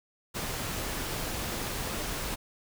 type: noise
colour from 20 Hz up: pink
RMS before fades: -34 dBFS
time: 0.34-2.36 s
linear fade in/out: 20 ms
effects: none